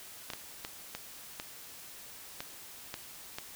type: clicks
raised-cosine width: 0.2 ms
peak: -20 dBFS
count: 8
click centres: 0.302 / 0.335 / 0.649 / 0.95 / 1.399 / 2.405 / 2.941 / 3.385 s
effects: white hiss -49 dBFS RMS until 3.55 s